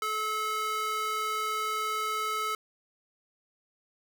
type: tone with high-pass filter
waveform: square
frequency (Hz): 431.7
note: A4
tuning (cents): -33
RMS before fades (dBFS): -31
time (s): 0.02-2.55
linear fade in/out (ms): 2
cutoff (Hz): 990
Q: 4.4
effects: none